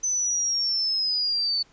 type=linear sweep; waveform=sine; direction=down; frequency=6110 to 4472 Hz; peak=-22 dBFS; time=0.03-1.63 s; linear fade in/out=10 ms; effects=pink hiss -58 dBFS RMS until 1.72 s + resampled to 16000 Hz